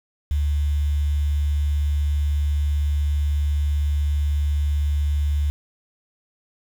sine tone with quantisation, 73 Hz, D2, 10 cents flat, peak -18 dBFS, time 0.31-5.5 s, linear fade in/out 0 ms, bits 7, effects none

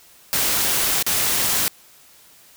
white noise with dropouts, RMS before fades -20 dBFS, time 0.33-1.68 s, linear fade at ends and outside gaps 0 ms, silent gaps 1.026-1.065 s, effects white hiss -50 dBFS RMS until 2.56 s

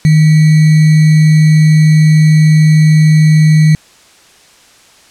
sine tone with sample-and-hold, 155.56 Hz, D#3, in tune, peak -3 dBFS, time 0.05-3.75 s, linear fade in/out 0 ms, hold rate 2100 Hz, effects white hiss -43 dBFS RMS until 5.1 s + low-pass 8000 Hz 12 dB/octave

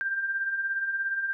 sine beating tone pair, 1568 / 1585 Hz, G6 / G6, 0 / +19 cents, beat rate 17 Hz, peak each -36 / -27 dBFS, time 0.01-1.33 s, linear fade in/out 0 ms, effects none

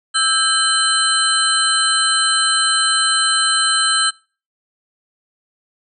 sine tone cluster, 1319 / 1590 / 3058 / 4100 / 8140 Hz, E6 / G6 / G7 / C8 / C9, +1 / +24 / -44 / -36 / -49 cents, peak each -20 dBFS, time 0.14-4.11 s, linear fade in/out 20 ms, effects noise-tail reverb RT60 0.4 s tail -26 dB re dry

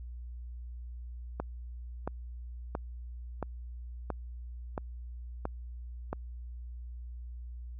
click train, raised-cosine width 1 ms, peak -19 dBFS, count 8, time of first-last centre 1.4-6.13 s, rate 1.48 Hz, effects added 60 Hz sine -40 dBFS peak until 7.79 s

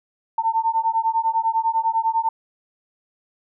sine beating tone pair, 896 / 906 Hz, A5 / A#5, +31 / -50 cents, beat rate 10 Hz, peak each -21 dBFS, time 0.38-2.29 s, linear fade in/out 5 ms, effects none

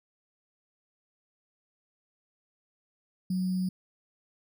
sine tone with sample-and-hold, 184.6 Hz, F#3, 4 cents flat, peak -26 dBFS, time 3.3-3.69 s, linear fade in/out 5 ms, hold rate 4900 Hz, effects none

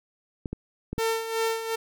clicks, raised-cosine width 3 ms, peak -18 dBFS, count 4, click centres 0.458 / 0.53 / 0.93 / 0.981 s
sawtooth tone with tremolo, 451 Hz, A4, 43 cents sharp, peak -19 dBFS, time 0.98-1.76 s, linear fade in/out 10 ms, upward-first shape sine, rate 2.7 Hz, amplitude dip 65%
effects none

